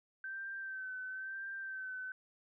sine tone with vibrato, 1547 Hz, G6, 23 cents flat, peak -40 dBFS, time 0.24-2.12 s, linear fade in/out 2 ms, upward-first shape sine, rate 1 Hz, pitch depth 37 cents each way, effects none

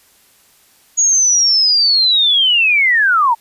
sine linear sweep, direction down, 6740 to 880 Hz, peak -9 dBFS, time 0.97-3.35 s, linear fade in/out 20 ms, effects white hiss -51 dBFS RMS until 3.4 s + resampled to 32000 Hz

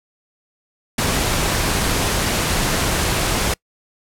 pink noise, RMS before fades -19 dBFS, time 0.98-3.54 s, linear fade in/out 5 ms, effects noise-tail reverb RT60 0.1 s tail -26 dB re dry + low-pass 12000 Hz 12 dB/octave

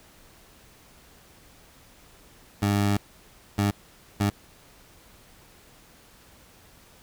20% pulse tone bursts at uneven times, 101.6 Hz, G#2, 38 cents flat, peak -16 dBFS, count 3, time 2.62-2.97 / 3.58-3.71 / 4.2-4.3 s, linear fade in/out 5 ms, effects pink hiss -54 dBFS RMS until 7.02 s

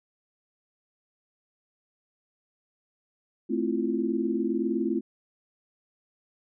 sine chord, F major seventh, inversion first, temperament equal, 220 / 261.6 / 329.6 / 349.2 Hz, A3 / C4 / E4 / F4, 0 / 0 / 0 / 0 cents, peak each -30 dBFS, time 3.49-5.01 s, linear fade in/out 20 ms, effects none

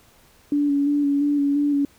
sine tone with vibrato, 286.4 Hz, D4, 43 cents flat, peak -17 dBFS, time 0.52-1.85 s, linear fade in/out 2 ms, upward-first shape square, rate 2.9 Hz, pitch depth 21 cents each way, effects pink hiss -55 dBFS RMS until 1.98 s

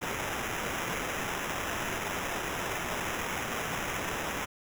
blue noise with sample-and-hold, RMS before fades -34 dBFS, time 0.01-4.46 s, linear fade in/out 20 ms, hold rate 4410 Hz, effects none

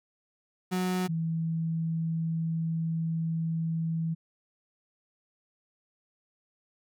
35% pulse / sine tone pair in turn, 183.3 / 163.3 Hz, F#3 / E3, -16 / -16 cents, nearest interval major second, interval 200 cents, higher first, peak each -25 / -27 dBFS, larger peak first, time 0.71-1.08 / 1.08-4.15 s, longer second, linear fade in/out 20 ms, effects none

